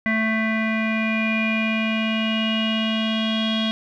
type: tone with low-pass filter sweep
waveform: square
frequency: 220.7 Hz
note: A3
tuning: 5 cents sharp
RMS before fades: -22 dBFS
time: 0.06-3.71 s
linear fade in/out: 0 ms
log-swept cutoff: 2000 to 3400 Hz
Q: 8.9
effects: none